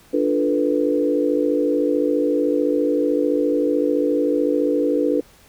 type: chord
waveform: sine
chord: B half-diminished seventh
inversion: first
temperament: equal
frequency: 293.7 / 349.2 / 440 / 493.9 Hz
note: D4 / F4 / A4 / B4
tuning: 0 / 0 / 0 / 0 cents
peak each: -20 / -25 / -23 / -21 dBFS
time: 0.13-5.21 s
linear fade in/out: 10 ms
effects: pink hiss -51 dBFS RMS until 5.48 s